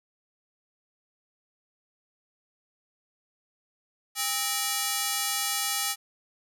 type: ring-modulated tone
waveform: 5% pulse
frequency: 1049 Hz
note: C6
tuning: 4 cents sharp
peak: -11 dBFS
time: 4.15-5.96 s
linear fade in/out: 50 ms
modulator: 243 Hz
effects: none